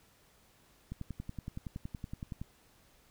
click train, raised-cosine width 5 ms, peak -27 dBFS, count 17, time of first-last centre 0.92-2.415 s, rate 10.7 Hz, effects pink hiss -65 dBFS RMS until 3.1 s

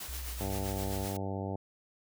white noise with tremolo, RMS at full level -41 dBFS, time 0-1.17 s, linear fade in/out 5 ms, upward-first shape sine, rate 7.7 Hz, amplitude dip 45%
sine tone with vibrato, 62 Hz, B1, 7 cents sharp, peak -38 dBFS, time 0.08-1.06 s, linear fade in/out 10 ms, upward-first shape sine, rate 2.5 Hz, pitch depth 86 cents each way
harmonic tone, 97.1 Hz, G2, 16 cents flat, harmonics 1 / 2 / 3 / 4 / 5 / 6 / 7 / 8 / 9, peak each -37 / -40 / -42 / -43 / -44 / -45 / -45 / -46 / -47 dBFS, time 0.4-1.56 s, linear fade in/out 5 ms
effects none

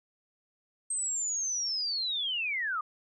sine linear sweep, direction down, 8370 to 1174.7 Hz, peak -29 dBFS, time 0.9-2.81 s, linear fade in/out 5 ms, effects none

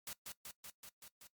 white noise with echo, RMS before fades -45 dBFS, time 0.07-0.13 s, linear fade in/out 2 ms, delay 190 ms, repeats 6, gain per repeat -2 dB, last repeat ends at 1.27 s, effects noise-tail reverb RT60 0.1 s tail -18 dB re dry + MP3 96 kbps

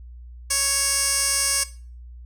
15% pulse tone with band-pass filter, 554.4 Hz, C#5, in tune, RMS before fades -22 dBFS, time 0.5-1.64 s, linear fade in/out 10 ms, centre 7900 Hz, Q 2.4, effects noise-tail reverb RT60 0.4 s tail -17 dB re dry + added 60 Hz sine -38 dBFS peak until 2.25 s

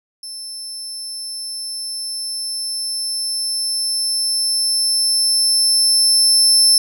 30% pulse tone with level ramp, 5300 Hz, E8, 9 cents sharp, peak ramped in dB -25 to -5 dBFS, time 0.23-6.78 s, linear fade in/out 2 ms, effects none

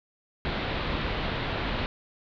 pink low-pass noise, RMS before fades -30 dBFS, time 0.45-1.86 s, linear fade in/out 0 ms, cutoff 4100 Hz, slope 48 dB/octave, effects none

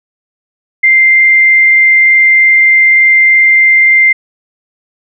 sine tone with frequency modulation, 2093 Hz, C7, in tune, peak -3 dBFS, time 0.83-4.13 s, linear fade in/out 10 ms, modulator 23.3 Hz, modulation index 0.29, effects none

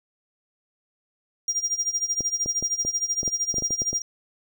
triangle tone with tremolo, 5700 Hz, F8, 34 cents sharp, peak -19 dBFS, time 1.48-4.02 s, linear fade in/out 2 ms, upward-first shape sine, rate 13 Hz, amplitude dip 85%
clicks, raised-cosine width 2 ms, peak -19 dBFS, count 12, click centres 2.207 / 2.46 / 2.626 / 2.85 / 3.231 / 3.278 / 3.542 / 3.583 / 3.623 / 3.707 / 3.819 / 3.93 s
effects none

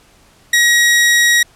sawtooth tone, 1900 Hz, A#6, 33 cents sharp, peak -5 dBFS, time 0.53-1.43 s, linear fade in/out 5 ms, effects pink hiss -49 dBFS RMS until 1.55 s + low-pass 11000 Hz 12 dB/octave

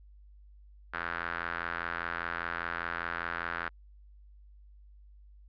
sawtooth tone with band-pass filter, 85 Hz, F2, 46 cents flat, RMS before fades -36 dBFS, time 0.93-3.69 s, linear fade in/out 10 ms, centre 1500 Hz, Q 3.8, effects added 50 Hz sine -52 dBFS peak until 5.48 s + resampled to 11025 Hz

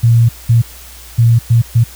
sine tone bursts at uneven times, 116.54 Hz, A#2, in tune, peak -5 dBFS, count 5, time 0.03-0.29 / 0.49-0.62 / 1.18-1.39 / 1.5-1.62 / 1.75-1.84 s, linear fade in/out 10 ms, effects added 60 Hz sine -36 dBFS peak until 1.95 s + white hiss -36 dBFS RMS until 1.95 s

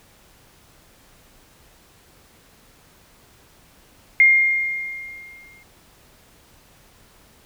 sine tone with exponential decay, 2122 Hz, C7, 24 cents sharp, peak -8 dBFS, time 4.2-5.63 s, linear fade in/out 1 ms, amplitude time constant 310 ms, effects pink hiss -53 dBFS RMS until 7.45 s

